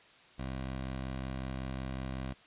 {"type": "tone", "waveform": "15% pulse", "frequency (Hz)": 65.41, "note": "C2", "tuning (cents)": 0, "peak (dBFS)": -30, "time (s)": [0.38, 2.34], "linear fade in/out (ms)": 20, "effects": ["white hiss -59 dBFS RMS until 2.46 s", "resampled to 8000 Hz"]}